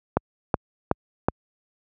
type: click train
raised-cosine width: 1 ms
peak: -4 dBFS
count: 4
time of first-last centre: 0.17-1.285 s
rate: 2.69 Hz
effects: high-pass 60 Hz 12 dB/octave